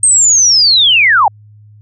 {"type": "linear sweep", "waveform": "sine", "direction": "down", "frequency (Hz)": [8520, 740], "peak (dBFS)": -5, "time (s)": [0.03, 1.28], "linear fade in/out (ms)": 2, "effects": ["added 105 Hz sine -37 dBFS peak until 1.81 s"]}